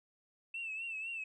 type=tone with vibrato; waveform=sine; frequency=2660 Hz; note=E7; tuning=15 cents sharp; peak=-37 dBFS; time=0.54-1.24 s; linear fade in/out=5 ms; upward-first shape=triangle; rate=4 Hz; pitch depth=79 cents each way; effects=tanh soft clip ceiling -34 dBFS